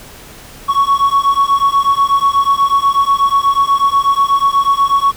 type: beating tone pair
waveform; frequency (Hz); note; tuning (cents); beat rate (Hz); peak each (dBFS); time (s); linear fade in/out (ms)
triangle; 1108.7 / 1116.9; C#6 / C#6; 0 / +13; 8.2; -10; 0.68-5.12; 20
effects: tanh soft clip ceiling -1 dBFS + pink hiss -36 dBFS RMS until 5.16 s